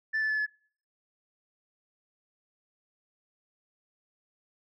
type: tone with pitch steps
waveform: sine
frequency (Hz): 1759 / 1743.8 / 1728.8 / 1713.9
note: A6 / A6 / A6 / A6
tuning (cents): -1 / -16 / -31 / -46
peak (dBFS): -24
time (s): 0.13-0.466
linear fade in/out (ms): 20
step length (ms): 84
effects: noise-tail reverb RT60 0.5 s tail -25 dB re dry + tanh soft clip ceiling -24 dBFS